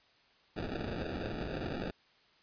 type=noise with sample-and-hold; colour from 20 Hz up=violet; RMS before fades=-38 dBFS; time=0.56-1.91 s; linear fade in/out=10 ms; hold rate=1050 Hz; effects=white hiss -66 dBFS RMS until 2.42 s + resampled to 11025 Hz